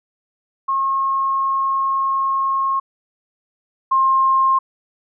sine tone pair in turn, 1081 / 1064.3 Hz, C#6 / C6, -44 / +29 cents, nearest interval unison, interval 27 cents, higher first, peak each -16 / -12 dBFS, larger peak second, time 0.68-2.8 / 3.91-4.59 s, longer first, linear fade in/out 10 ms, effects none

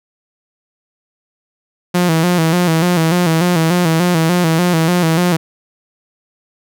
sawtooth tone with vibrato, 169.7 Hz, F3, 49 cents flat, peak -7 dBFS, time 1.94-5.37 s, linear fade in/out 10 ms, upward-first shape square, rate 3.4 Hz, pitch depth 81 cents each way, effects none

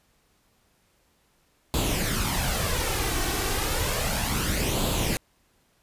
pink noise with flanger, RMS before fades -26 dBFS, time 1.74-5.17 s, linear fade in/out 0 ms, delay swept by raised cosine 0.26 to 2.66 ms, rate 0.32 Hz, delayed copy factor +0.55, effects pink hiss -66 dBFS RMS until 5.82 s + resampled to 32000 Hz

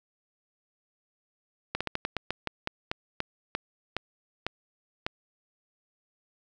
slowing click train, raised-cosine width 0.3 ms, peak -13 dBFS, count 15, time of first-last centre 1.75-5.065 s, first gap 56 ms, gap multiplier 1.2, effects none

